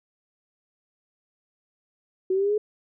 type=linear sweep; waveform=sine; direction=up; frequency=370 to 428.5 Hz; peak=-20 dBFS; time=2.3-2.58 s; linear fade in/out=5 ms; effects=none